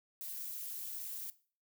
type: noise with amplitude modulation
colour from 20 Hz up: violet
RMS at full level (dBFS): -39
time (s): 0.21-1.3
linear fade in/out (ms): 0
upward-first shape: sine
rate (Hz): 288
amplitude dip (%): 90
effects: noise-tail reverb RT60 0.4 s tail -17 dB re dry